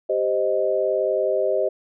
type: chord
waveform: sine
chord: C minor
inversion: second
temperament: equal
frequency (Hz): 392 / 523.3 / 622.3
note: G4 / C5 / Eb5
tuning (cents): 0 / 0 / 0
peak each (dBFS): -24 / -23 / -22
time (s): 0.09-1.69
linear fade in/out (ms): 10
effects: none